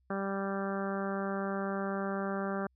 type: harmonic tone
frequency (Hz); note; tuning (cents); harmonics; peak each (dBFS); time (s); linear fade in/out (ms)
196; G3; 0; 1 / 2 / 3 / 4 / 5 / 6 / 7 / 8 / 9; -35 / -38 / -39 / -42 / -49 / -42 / -44 / -44 / -53; 0.1-2.67; 5
effects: added 64 Hz sine -68 dBFS peak until 2.75 s